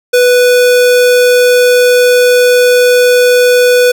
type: tone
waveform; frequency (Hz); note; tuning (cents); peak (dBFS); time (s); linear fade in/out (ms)
square; 493.9; B4; 0; -5; 0.13-3.92; 10
effects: none